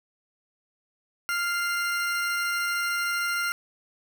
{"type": "tone pair together", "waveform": "40% pulse", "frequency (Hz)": [1396.4, 2088], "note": ["F6", "C7"], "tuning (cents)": [-1, -4], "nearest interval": "perfect fifth", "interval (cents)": 697, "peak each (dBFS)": [-25, -32], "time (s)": [1.29, 3.52], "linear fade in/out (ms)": 0, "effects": []}